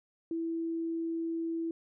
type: tone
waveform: sine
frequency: 330.1 Hz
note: E4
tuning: 2 cents sharp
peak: -31 dBFS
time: 0.31-1.71 s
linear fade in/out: 2 ms
effects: none